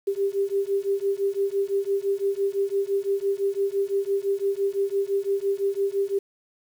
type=beating tone pair; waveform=sine; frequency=393 / 398.9 Hz; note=G4 / G4; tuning=+4 / +30 cents; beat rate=5.9 Hz; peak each=-25 dBFS; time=0.07-6.19 s; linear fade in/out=10 ms; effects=8-bit